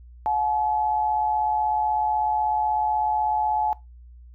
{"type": "tone pair together", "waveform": "sine", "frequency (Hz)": [720, 856.2], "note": ["F#5", "A5"], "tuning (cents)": [-47, -47], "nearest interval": "minor third", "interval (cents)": 300, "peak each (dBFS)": [-28, -21], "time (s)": [0.26, 3.73], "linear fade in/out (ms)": 0, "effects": ["noise-tail reverb RT60 0.2 s tail -20 dB re dry", "added 60 Hz sine -43 dBFS peak until 4.34 s"]}